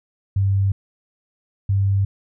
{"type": "tone pair in turn", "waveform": "sine", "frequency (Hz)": [98, 98.41], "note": ["G2", "G2"], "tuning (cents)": [0, 7], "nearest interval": "unison", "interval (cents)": 7, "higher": "second", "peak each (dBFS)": -15, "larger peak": "neither", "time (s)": [[0.36, 0.72], [1.69, 2.05]], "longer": "neither", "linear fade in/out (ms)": 5, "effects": []}